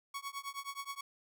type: tone with tremolo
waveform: sawtooth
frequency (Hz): 1114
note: C#6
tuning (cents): +8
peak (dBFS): -33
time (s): 0.14-1.01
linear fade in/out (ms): 5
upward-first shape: triangle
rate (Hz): 9.5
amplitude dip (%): 100
effects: none